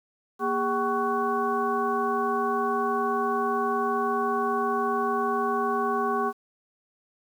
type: tone cluster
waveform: sine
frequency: 236.7 / 407.2 / 762 / 1117 / 1492 Hz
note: A#3 / G#4 / G5 / C#6 / F#6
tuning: +27 / -34 / -49 / +13 / +14 cents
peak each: -32 / -28 / -30 / -27 / -36 dBFS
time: 0.39-6.33 s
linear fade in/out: 50 ms
effects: 9-bit